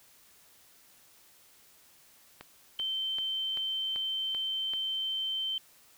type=click train; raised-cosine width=0.3 ms; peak=-27 dBFS; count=7; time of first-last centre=2.41-4.736 s; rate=2.58 Hz
type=tone; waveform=sine; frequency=3103 Hz; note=G7; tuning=18 cents flat; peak=-30 dBFS; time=2.79-5.58 s; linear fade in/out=2 ms
effects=white hiss -60 dBFS RMS until 5.97 s